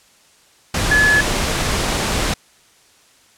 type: tone in noise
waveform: sine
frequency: 1709 Hz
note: G#6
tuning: 49 cents sharp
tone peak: -11 dBFS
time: 0.91-1.21 s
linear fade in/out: 5 ms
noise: pink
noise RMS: -19 dBFS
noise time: 0.74-2.34 s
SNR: +5 dB
effects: white hiss -52 dBFS RMS until 3.37 s + low-pass 9000 Hz 12 dB/octave